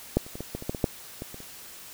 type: clicks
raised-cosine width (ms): 2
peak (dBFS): -7 / -30 / -24 / -20 / -18 / -24 / -14 / -19 / -8 / -21 / -27 / -30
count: 12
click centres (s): 0.17 / 0.265 / 0.355 / 0.406 / 0.55 / 0.624 / 0.695 / 0.748 / 0.842 / 1.221 / 1.344 / 1.404
effects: white hiss -45 dBFS RMS until 1.93 s